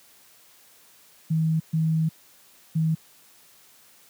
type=tone bursts at uneven times; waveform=sine; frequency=159.9 Hz; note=D#3; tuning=48 cents sharp; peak=-19 dBFS; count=3; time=1.3-1.6 / 1.73-2.09 / 2.75-2.95 s; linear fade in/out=10 ms; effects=white hiss -55 dBFS RMS until 4.09 s + high-pass 100 Hz 12 dB/octave